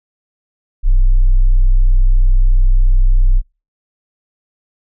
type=tone; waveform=sine; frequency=31.51 Hz; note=B0; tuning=36 cents sharp; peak=-4 dBFS; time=0.83-3.42 s; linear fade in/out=50 ms; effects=noise-tail reverb RT60 0.3 s tail -26 dB re dry + tanh soft clip ceiling -5 dBFS